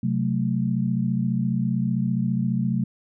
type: chord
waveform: sine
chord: F# diminished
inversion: second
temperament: equal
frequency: 130.81 / 185 / 220 Hz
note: C3 / F#3 / A3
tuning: 0 / 0 / 0 cents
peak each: -25 dBFS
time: 0.03-2.84 s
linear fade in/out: 5 ms
effects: none